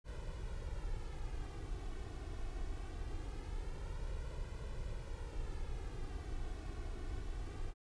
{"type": "noise with flanger", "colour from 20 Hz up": "brown", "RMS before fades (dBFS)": -42, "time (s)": [0.04, 7.74], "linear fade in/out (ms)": 50, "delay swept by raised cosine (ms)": [2, 2.72], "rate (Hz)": 0.22, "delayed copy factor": 0.65, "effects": ["resampled to 22050 Hz"]}